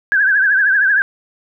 sine tone with vibrato, 1606 Hz, G6, 41 cents sharp, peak -10 dBFS, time 0.12-1.02 s, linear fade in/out 0 ms, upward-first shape triangle, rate 13 Hz, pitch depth 120 cents each way, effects none

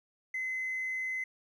triangle tone, 2045 Hz, C7, 40 cents flat, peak -29 dBFS, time 0.34-1.24 s, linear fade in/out 5 ms, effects tanh soft clip ceiling -29 dBFS

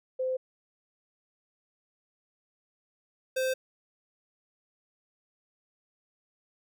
sine / square tone pair in turn, 516 / 519.9 Hz, C5 / C5, -24 / -11 cents, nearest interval unison, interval 13 cents, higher second, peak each -27 dBFS, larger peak neither, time 0.19-0.37 / 3.36-3.54 s, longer neither, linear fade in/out 10 ms, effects none

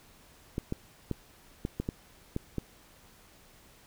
clicks, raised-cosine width 3 ms, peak -18 dBFS, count 8, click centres 0.581 / 0.724 / 1.113 / 1.651 / 1.8 / 1.889 / 2.364 / 2.583 s, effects pink hiss -58 dBFS RMS until 3.86 s

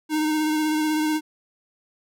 square tone with vibrato, 308.4 Hz, D#4, 15 cents flat, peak -21 dBFS, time 0.09-1.21 s, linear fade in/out 50 ms, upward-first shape sine, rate 16 Hz, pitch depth 20 cents each way, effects none

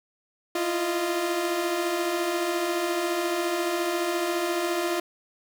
sawtooth tone cluster, 333 / 347.4 / 620 Hz, E4 / F4 / D#5, +18 / -9 / -6 cents, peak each -31 / -22 / -28 dBFS, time 0.55-5 s, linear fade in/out 5 ms, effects none

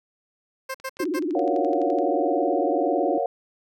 15% pulse tone bursts, 528 Hz, C5, 16 cents sharp, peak -22 dBFS, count 4, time 0.69-1.195 s, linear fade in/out 10 ms, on 55 ms, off 95 ms
click train, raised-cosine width 0.2 ms, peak -29 dBFS, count 15, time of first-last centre 0.8-1.986 s, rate 11.8 Hz
sine tone with vibrato, 329.2 Hz, E4, 2 cents flat, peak -23 dBFS, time 1-3.18 s, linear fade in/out 2 ms, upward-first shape sine, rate 18 Hz, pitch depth 230 cents each way
sine chord, Gb major seventh, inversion first, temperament equal, 466.2 / 554.4 / 698.5 / 740 Hz, Bb4 / Db5 / F5 / Gb5, 0 / 0 / 0 / 0 cents, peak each -28 / -26 / -27 / -29 dBFS, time 1.35-3.26 s, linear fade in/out 2 ms
effects none

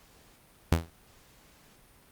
sawtooth tone with exponential decay, 82.7 Hz, E2, 6 cents sharp, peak -14 dBFS, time 0.72-0.9 s, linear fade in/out 0 ms, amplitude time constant 37 ms, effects pink hiss -59 dBFS RMS until 2.11 s + Opus 48 kbps

